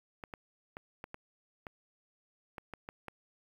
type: clicks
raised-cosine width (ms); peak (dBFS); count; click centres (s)
0.5; -27; 10; 0.238 / 0.338 / 0.769 / 1.041 / 1.144 / 1.668 / 2.582 / 2.737 / 2.889 / 3.083
effects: 9-bit